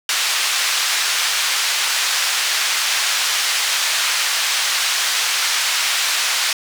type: band-pass noise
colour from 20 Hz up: white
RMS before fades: -19 dBFS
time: 0.09-6.53 s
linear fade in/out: 2 ms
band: 1200 to 5500 Hz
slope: 12 dB/octave
effects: none